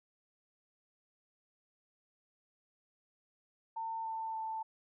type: tone with pitch steps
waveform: sine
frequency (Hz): 900 / 892.8 / 885.6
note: A5 / A5 / A5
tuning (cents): +39 / +25 / +11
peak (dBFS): -36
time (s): 3.76-4.63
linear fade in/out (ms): 10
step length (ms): 290
effects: none